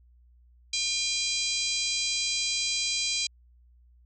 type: harmonic tone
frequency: 803 Hz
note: G5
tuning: 41 cents sharp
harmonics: 3 / 4 / 5 / 6 / 7 / 8 / 9 / 10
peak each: -34 / -35 / -32 / -32 / -37 / -36 / -36 / -40 dBFS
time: 0.73-3.27 s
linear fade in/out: 5 ms
effects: added 60 Hz sine -55 dBFS peak until 4.05 s